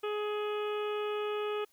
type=harmonic tone; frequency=419.4 Hz; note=G#4; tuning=17 cents sharp; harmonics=1 / 2 / 3 / 4 / 5 / 6 / 7 / 8; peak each=-32 / -44 / -40 / -50 / -54 / -46 / -48 / -52 dBFS; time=0.03-1.65 s; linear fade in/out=10 ms; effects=white hiss -69 dBFS RMS until 1.72 s